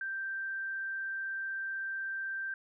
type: tone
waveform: sine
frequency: 1569 Hz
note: G6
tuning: 1 cent sharp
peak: -34 dBFS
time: 0.01-2.54 s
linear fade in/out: 2 ms
effects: none